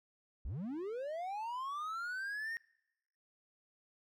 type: linear sweep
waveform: triangle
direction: up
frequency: 45.13 to 1864.7 Hz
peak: -36 dBFS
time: 0.45-2.57 s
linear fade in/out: 0 ms
effects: noise-tail reverb RT60 0.9 s tail -25 dB re dry